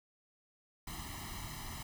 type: noise with comb filter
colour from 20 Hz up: pink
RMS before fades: -44 dBFS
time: 0.87-1.83 s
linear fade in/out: 5 ms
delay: 0.99 ms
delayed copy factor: +1
effects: none

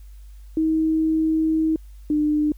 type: tone pair in turn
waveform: sine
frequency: 317.5 / 300.4 Hz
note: D#4 / D4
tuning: +35 / +39 cents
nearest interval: minor second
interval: 96 cents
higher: first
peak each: -17 dBFS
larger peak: neither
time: 0.57-1.76 / 2.1-2.52 s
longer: first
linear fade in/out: 2 ms
effects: added 50 Hz sine -39 dBFS peak until 2.57 s + white hiss -61 dBFS RMS until 2.57 s

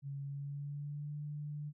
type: tone with pitch glide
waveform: sine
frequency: 139.7 to 147.92 Hz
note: C#3 to D3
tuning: +14 to +13 cents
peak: -39 dBFS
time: 0.02-1.73 s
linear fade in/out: 50 ms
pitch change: +99 cents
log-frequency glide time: 0.23-1.15 s
effects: none

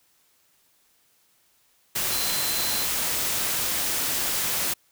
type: tone in noise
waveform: sine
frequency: 4078 Hz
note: C8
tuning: 45 cents flat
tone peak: -31 dBFS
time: 2.11-2.85 s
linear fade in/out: 10 ms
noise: white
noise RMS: -26 dBFS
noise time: 1.95-4.74 s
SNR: -8 dB
effects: white hiss -64 dBFS RMS until 4.91 s

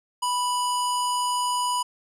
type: tone with low-pass filter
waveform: square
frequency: 986 Hz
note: B5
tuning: 3 cents flat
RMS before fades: -25 dBFS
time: 0.22-1.83 s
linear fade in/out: 10 ms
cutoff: 10000 Hz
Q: 2.1
effects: none

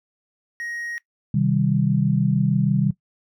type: tone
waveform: triangle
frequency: 1881 Hz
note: A#6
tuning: 15 cents sharp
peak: -27 dBFS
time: 0.6-0.98 s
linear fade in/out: 0 ms
type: chord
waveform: sine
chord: C minor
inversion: none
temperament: just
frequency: 130.81 / 156.98 / 196.22 Hz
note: C3 / Eb3 / G3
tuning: 0 / +16 / +2 cents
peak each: -21 dBFS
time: 1.34-2.91 s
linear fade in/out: 5 ms
effects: noise-tail reverb RT60 0.1 s tail -18 dB re dry

